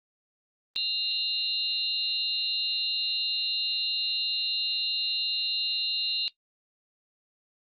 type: tone cluster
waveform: sine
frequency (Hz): 2798 / 3695 / 3917 / 4133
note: F7 / A#7 / B7 / C8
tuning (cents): +3 / -16 / -15 / -22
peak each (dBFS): -32 / -33 / -34 / -29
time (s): 0.76-6.28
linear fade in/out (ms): 0
effects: noise-tail reverb RT60 0.1 s tail -18 dB re dry + Opus 24 kbps